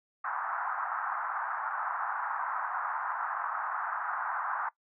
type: band-pass noise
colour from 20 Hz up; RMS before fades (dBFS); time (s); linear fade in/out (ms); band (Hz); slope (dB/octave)
white; -34; 0.24-4.69; 5; 790 to 1500; 48
effects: noise-tail reverb RT60 0.1 s tail -20 dB re dry